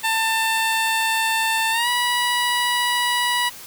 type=tone with pitch glide; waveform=15% pulse; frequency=893 to 973.8 Hz; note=A5 to B5; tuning=+25 to -25 cents; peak=-12 dBFS; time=0.03-3.5 s; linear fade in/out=20 ms; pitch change=+150 cents; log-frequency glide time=1.71-1.88 s; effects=white hiss -39 dBFS RMS until 3.66 s